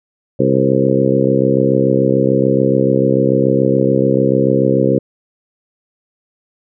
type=harmonic tone with a mistuned harmonic; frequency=66.9 Hz; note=C2; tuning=39 cents sharp; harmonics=2 / 3 / 4 / 5 / 6 / 7 / 8; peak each=-18 / -18 / -18 / -18 / -18 / -18 / -18 dBFS; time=0.39-4.99 s; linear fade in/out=10 ms; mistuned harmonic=8; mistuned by=-19 cents; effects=none